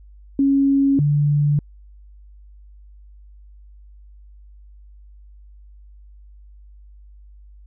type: tone pair in turn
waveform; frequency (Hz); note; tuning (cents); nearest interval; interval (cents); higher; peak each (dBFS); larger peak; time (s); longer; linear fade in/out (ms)
sine; 275.8 / 146.1; C#4 / D3; -9 / -9; major seventh; 1100; first; -13 / -14; first; 0.39-0.99 / 0.99-1.59; neither; 2
effects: added 50 Hz sine -42 dBFS peak until 7.66 s

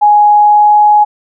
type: tone with pitch glide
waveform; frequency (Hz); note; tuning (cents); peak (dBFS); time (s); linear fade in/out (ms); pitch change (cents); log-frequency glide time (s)
sine; 833 to 837.8; G#5 to G#5; +5 to +15; -3; 0.01-1.05; 20; +10; 0.31-0.77
effects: none

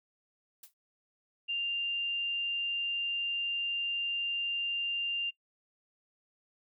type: noise with exponential decay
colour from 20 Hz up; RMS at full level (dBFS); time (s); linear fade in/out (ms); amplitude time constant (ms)
blue; -44; 0.63-0.74; 5; 22
type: tone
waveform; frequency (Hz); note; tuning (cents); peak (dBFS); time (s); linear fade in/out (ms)
sine; 2792; F7; -1; -30; 1.48-5.31; 20
effects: noise-tail reverb RT60 0.1 s tail -25 dB re dry

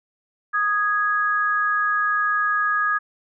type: tone pair together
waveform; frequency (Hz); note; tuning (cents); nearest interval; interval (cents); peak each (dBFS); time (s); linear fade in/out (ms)
sine; 1242 / 1661.2; D#6 / G#6; -3 / 0; perfect fourth; 503; -21; 0.53-2.99; 20
effects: none

